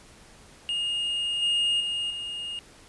triangle tone with level steps, 2845 Hz, F7, 31 cents sharp, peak -24 / -20 / -25 / -30 dBFS, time 0.69-2.59 s, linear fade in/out 0 ms, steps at 1.42 / 1.8 / 2.1 s, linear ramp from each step 5 ms, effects pink hiss -52 dBFS RMS until 2.88 s + resampled to 24000 Hz

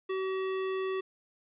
square tone, 380 Hz, F#4, 46 cents sharp, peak -31 dBFS, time 0.09-1.01 s, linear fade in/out 10 ms, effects resampled to 8000 Hz + 11-bit

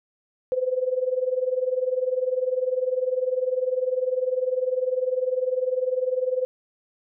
sine tone with tremolo, 510 Hz, C5, 44 cents flat, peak -18 dBFS, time 0.52-6.45 s, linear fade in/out 0 ms, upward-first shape sine, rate 20 Hz, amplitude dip 80%, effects none

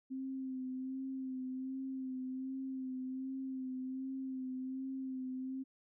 sine tone with vibrato, 261.6 Hz, C4, in tune, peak -38 dBFS, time 0.1-5.64 s, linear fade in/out 20 ms, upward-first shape sine, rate 1.3 Hz, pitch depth 28 cents each way, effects none

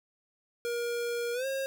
square tone with pitch glide, 474.5 to 538.8 Hz, A#4 to C#5, +31 to -49 cents, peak -31 dBFS, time 0.65-1.66 s, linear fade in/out 0 ms, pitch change +220 cents, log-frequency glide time 1.33-1.46 s, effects none

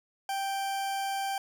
40% pulse tone, 784 Hz, G5, in tune, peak -29 dBFS, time 0.29-1.38 s, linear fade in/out 2 ms, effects none

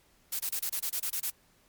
blue noise bursts, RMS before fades -32 dBFS, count 10, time 0.32-1.301 s, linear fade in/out 5 ms, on 72 ms, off 29 ms, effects pink hiss -65 dBFS RMS until 1.68 s + MP3 96 kbps

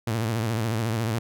sawtooth tone with vibrato, 112.6 Hz, A2, 40 cents sharp, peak -20 dBFS, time 0.07-1.19 s, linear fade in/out 5 ms, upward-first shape sine, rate 14 Hz, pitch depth 100 cents each way, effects none

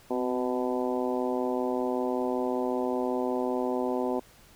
harmonic tone with a mistuned harmonic, 125.1 Hz, B2, 23 cents sharp, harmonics 2 / 3 / 4 / 5 / 6 / 7 / 8, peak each -31 / -31 / -33 / -35 / -38 / -37 / -41 dBFS, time 0.1-4.2 s, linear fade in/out 10 ms, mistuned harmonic 2, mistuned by +37 cents, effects pink hiss -56 dBFS RMS until 4.55 s

